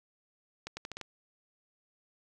accelerating click train, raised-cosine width 0.2 ms, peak -22 dBFS, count 6, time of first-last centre 0.67-1.013 s, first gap 100 ms, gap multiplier 0.81, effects none

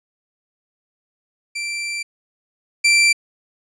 sawtooth tone pair in turn, 2349 / 2349 Hz, D7 / D7, 0 / 0 cents, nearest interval unison, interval 0 cents, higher neither, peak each -20 / -8 dBFS, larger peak second, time 1.55-2.03 / 2.84-3.13 s, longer first, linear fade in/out 10 ms, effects resampled to 22050 Hz

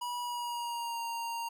square tone with pitch glide, 971 to 930.4 Hz, B5 to A#5, -30 to -4 cents, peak -35 dBFS, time 0.01-1.49 s, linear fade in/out 10 ms, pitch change -74 cents, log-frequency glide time 0.21-1.01 s, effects none

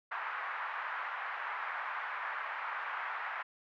pink band-pass noise, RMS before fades -39 dBFS, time 0.11-3.43 s, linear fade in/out 10 ms, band 950 to 1900 Hz, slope 24 dB/octave, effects none

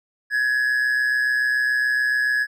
triangle tone with amplitude modulation, 1684 Hz, G#6, 24 cents sharp, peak -14 dBFS, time 0.3-2.47 s, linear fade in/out 50 ms, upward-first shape sine, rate 127 Hz, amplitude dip 50%, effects none

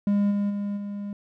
triangle tone with level steps, 203 Hz, G#3, 39 cents flat, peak -17 / -20 / -24 / -28 dBFS, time 0.07-1.13 s, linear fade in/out 2 ms, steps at 0.3 / 0.49 / 0.76 s, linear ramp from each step 20 ms, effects none

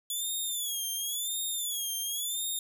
10% pulse tone with vibrato, 3423 Hz, A7, 48 cents flat, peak -24 dBFS, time 0.1-2.59 s, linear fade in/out 2 ms, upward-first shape sine, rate 0.94 Hz, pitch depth 130 cents each way, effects none

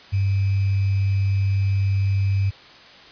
sine tone with sample-and-hold, 98 Hz, G2, in tune, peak -17 dBFS, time 0.12-2.51 s, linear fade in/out 20 ms, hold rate 2450 Hz, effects white hiss -45 dBFS RMS until 3.11 s + resampled to 11025 Hz

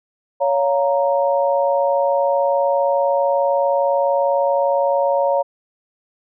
sine chord, Bb minor, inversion first, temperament just, 559.4 / 699.2 / 932.3 Hz, Db5 / F5 / Bb5, +16 / +2 / 0 cents, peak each -16 / -22 / -21 dBFS, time 0.4-5.43 s, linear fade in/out 20 ms, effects none

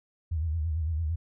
sine tone with vibrato, 79.8 Hz, D#2, 44 cents sharp, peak -26 dBFS, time 0.31-1.16 s, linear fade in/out 10 ms, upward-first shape sine, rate 8.9 Hz, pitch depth 110 cents each way, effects none

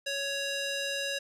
square tone with band-pass filter, 557 Hz, C#5, 8 cents sharp, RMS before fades -33 dBFS, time 0.06-1.19 s, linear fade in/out 10 ms, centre 3900 Hz, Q 0.81, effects resampled to 32000 Hz

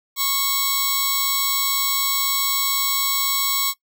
10% pulse tone pair together, 1099 / 3916 Hz, C#6 / B7, -15 / -15 cents, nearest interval octave + minor seventh, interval 2200 cents, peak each -14 dBFS, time 0.16-3.74 s, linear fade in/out 50 ms, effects noise-tail reverb RT60 0.1 s tail -19 dB re dry

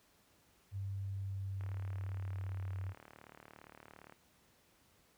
sine tone with pitch glide, 98 to 94.72 Hz, G2 to F#2, 0 to +41 cents, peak -37 dBFS, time 0.71-2.94 s, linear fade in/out 50 ms, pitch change -59 cents, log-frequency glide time 1-2.78 s
click train, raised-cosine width 0.5 ms, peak -38 dBFS, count 95, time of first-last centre 1.61-4.123 s, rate 37.4 Hz
effects pink hiss -69 dBFS RMS until 5.17 s + high-pass 60 Hz 12 dB/octave

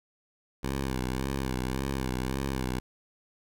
10% pulse tone with vibrato, 65.41 Hz, C2, in tune, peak -21 dBFS, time 0.63-2.8 s, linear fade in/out 10 ms, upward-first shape sine, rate 1.8 Hz, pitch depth 71 cents each way, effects none

